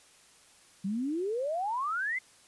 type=exponential sweep; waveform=sine; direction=up; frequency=185 to 2123 Hz; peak=-29 dBFS; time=0.84-2.19 s; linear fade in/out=10 ms; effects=white hiss -59 dBFS RMS until 2.47 s + resampled to 24000 Hz

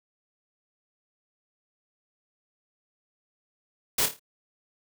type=noise with echo; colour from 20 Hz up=white; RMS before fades=-24 dBFS; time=3.98-4.06 s; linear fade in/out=5 ms; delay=27 ms; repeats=5; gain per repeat=-7 dB; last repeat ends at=4.195 s; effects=none

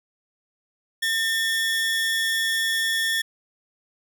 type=tone pair together; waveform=45% pulse; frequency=1805 / 3376 Hz; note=A6 / G#7; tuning=+44 / +28 cents; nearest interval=major seventh; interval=1084 cents; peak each=-23 / -26 dBFS; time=1.02-3.22 s; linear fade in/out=10 ms; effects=none

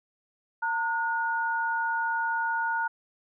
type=tone pair together; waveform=sine; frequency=911.6 / 1447 Hz; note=A#5 / F#6; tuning=-39 / -39 cents; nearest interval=minor sixth; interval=800 cents; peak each=-28 dBFS; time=0.62-2.88 s; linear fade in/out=10 ms; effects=none

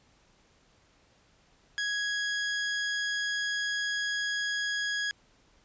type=tone; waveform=sawtooth; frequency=1661.2 Hz; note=G#6; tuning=in tune; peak=-25 dBFS; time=1.78-5.11 s; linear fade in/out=0 ms; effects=pink hiss -64 dBFS RMS until 5.64 s + resampled to 16000 Hz

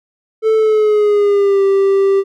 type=tone with pitch glide; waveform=triangle; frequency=440 to 392 Hz; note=A4 to G4; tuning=0 to 0 cents; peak=-7 dBFS; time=0.42-2.24 s; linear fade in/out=50 ms; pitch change=-200 cents; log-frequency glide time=0.55-1.63 s; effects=none

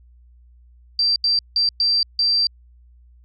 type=tone bursts at uneven times; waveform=sine; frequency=4699 Hz; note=D8; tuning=in tune; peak=-15 dBFS; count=5; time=0.99-1.16 / 1.24-1.39 / 1.56-1.69 / 1.8-2.03 / 2.19-2.47 s; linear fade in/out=2 ms; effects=added 60 Hz sine -47 dBFS peak until 3.24 s

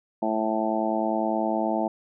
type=harmonic tone; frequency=109.8 Hz; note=A2; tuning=3 cents flat; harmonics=2 / 3 / 4 / 5 / 6 / 7 / 8; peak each=-29 / -29 / -39 / -33 / -28 / -31 / -31 dBFS; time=0.22-1.88 s; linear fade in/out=5 ms; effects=none

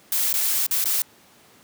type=noise with dropouts; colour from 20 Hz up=blue; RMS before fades=-22 dBFS; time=0.12-1.02 s; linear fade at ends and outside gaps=2 ms; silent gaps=0.328-0.339 / 0.666-0.71 / 0.842-0.856 s; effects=pink hiss -53 dBFS RMS until 1.63 s + high-pass 150 Hz 12 dB/octave

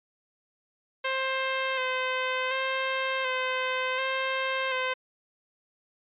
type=tone with vibrato; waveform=10% pulse; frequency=521 Hz; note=C5; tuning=7 cents flat; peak=-18 dBFS; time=1.04-4.94 s; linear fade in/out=10 ms; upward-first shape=square; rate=0.68 Hz; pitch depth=22 cents each way; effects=resampled to 8000 Hz

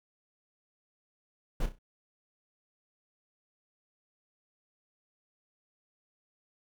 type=noise with echo; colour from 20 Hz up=brown; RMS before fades=-29 dBFS; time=1.6-1.66 s; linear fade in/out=5 ms; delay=32 ms; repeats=4; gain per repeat=-9 dB; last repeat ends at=1.788 s; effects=none

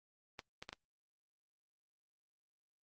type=clicks; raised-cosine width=0.2 ms; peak=-27 dBFS; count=4; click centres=0.392 / 0.625 / 0.691 / 0.729 s; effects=noise-tail reverb RT60 0.1 s tail -23 dB re dry + Opus 24 kbps

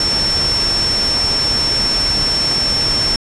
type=tone in noise; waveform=sine; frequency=5410 Hz; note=E8; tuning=44 cents sharp; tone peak=-14 dBFS; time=0-3.16 s; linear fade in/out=2 ms; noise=pink; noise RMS=-22 dBFS; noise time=0-3.16 s; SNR=+5 dB; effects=resampled to 22050 Hz

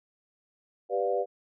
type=chord; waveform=sine; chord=G dominant seventh; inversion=none; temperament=equal with one note detuned; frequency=392 / 493.9 / 587.3 / 704.9 Hz; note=G4 / B4 / D5 / F5; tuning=0 / 0 / 0 / +16 cents; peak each=-31 / -29 / -31 / -32 dBFS; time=0.89-1.26 s; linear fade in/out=50 ms; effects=none

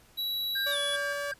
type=tone with pitch glide; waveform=square; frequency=3910 to 3404 Hz; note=B7 to G#7; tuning=-18 to +42 cents; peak=-30 dBFS; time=0.17-0.97 s; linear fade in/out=20 ms; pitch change=-240 cents; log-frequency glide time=0.7-0.77 s
type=tone with tremolo; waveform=triangle; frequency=1599 Hz; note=G6; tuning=34 cents sharp; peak=-29 dBFS; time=0.55-1.34 s; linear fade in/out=10 ms; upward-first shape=square; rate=2.6 Hz; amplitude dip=45%
type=tone; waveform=sawtooth; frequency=573 Hz; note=D5; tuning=43 cents flat; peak=-29 dBFS; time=0.66-1.32 s; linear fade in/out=10 ms
effects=pink hiss -59 dBFS RMS until 1.39 s + resampled to 32000 Hz

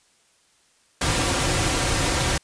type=noise with comb filter; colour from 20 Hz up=pink; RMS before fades=-22 dBFS; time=1.01-2.38 s; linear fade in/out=5 ms; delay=4.7 ms; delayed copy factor=-0.55; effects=white hiss -61 dBFS RMS until 2.43 s + resampled to 22050 Hz

